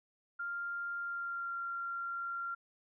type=tone with pitch glide; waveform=sine; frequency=1396 to 1380.8 Hz; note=F6 to F6; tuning=-1 to -20 cents; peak=-36 dBFS; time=0.39-2.55 s; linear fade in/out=10 ms; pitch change=-19 cents; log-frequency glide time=0.99-1.55 s; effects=none